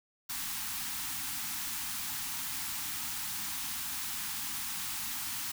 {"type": "band-stop noise", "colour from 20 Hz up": "white", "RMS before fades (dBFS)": -37, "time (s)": [0.29, 5.52], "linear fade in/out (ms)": 10, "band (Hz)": [310, 760], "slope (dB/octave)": 96, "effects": []}